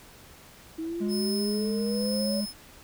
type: exponential sweep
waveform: sine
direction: up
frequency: 318.6 to 572 Hz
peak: -30 dBFS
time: 0.78-2.41 s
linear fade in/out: 10 ms
type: tone with vibrato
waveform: triangle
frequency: 207.7 Hz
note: G#3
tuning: in tune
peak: -25 dBFS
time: 1-2.46 s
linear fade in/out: 20 ms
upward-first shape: sine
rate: 15 Hz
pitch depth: 10 cents each way
type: tone with tremolo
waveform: sawtooth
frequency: 5190 Hz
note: E8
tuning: 28 cents flat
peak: -29 dBFS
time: 1.08-2.54 s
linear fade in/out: 50 ms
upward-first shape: sine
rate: 1.1 Hz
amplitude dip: 60%
effects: pink hiss -51 dBFS RMS until 2.83 s